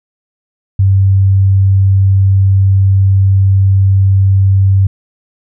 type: tone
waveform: sine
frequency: 96.9 Hz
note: G2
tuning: 20 cents flat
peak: -5 dBFS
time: 0.79-4.87 s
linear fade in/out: 5 ms
effects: none